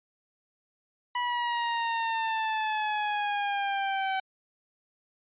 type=exponential sweep; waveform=sawtooth; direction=down; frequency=981 to 763 Hz; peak=-23 dBFS; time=1.15-4.2 s; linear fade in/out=5 ms; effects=resampled to 8000 Hz